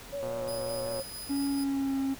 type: tone with vibrato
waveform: sine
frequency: 554.4 Hz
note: C#5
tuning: in tune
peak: -32 dBFS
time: 0.12-1.03 s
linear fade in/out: 20 ms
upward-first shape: triangle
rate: 5.4 Hz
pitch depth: 48 cents each way
type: click train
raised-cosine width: 1 ms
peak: -27 dBFS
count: 93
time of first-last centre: 0.23-0.997 s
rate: 120 Hz
type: tone with tremolo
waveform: 15% pulse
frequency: 4978 Hz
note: D#8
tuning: in tune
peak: -32 dBFS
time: 0.47-1.65 s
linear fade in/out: 20 ms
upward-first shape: square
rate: 4.5 Hz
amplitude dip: 30%
type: tone with pitch glide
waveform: triangle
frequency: 278.8 to 270.2 Hz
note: C#4 to C#4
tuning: +10 to -44 cents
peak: -25 dBFS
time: 1.29-2.15 s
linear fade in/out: 20 ms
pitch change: -54 cents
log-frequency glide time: 1.51-1.98 s
effects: pink hiss -47 dBFS RMS until 2.19 s